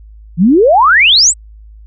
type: exponential sweep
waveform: sine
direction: up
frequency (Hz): 155.56 to 8370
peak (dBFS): -4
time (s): 0.37-1.34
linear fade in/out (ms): 50
effects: added 53 Hz sine -33 dBFS peak until 1.86 s